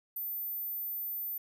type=tone; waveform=sine; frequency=14080 Hz; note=A9; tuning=in tune; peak=-34 dBFS; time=0.16-1.38 s; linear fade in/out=5 ms; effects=none